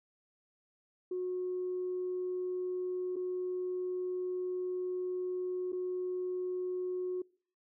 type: tone with dropouts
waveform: sine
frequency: 364.7 Hz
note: F#4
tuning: 25 cents flat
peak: -32 dBFS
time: 1.11-7.22 s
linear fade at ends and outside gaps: 5 ms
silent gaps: 3.159-3.164 / 5.721-5.728 s
effects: noise-tail reverb RT60 0.5 s tail -25 dB re dry + tanh soft clip ceiling -28 dBFS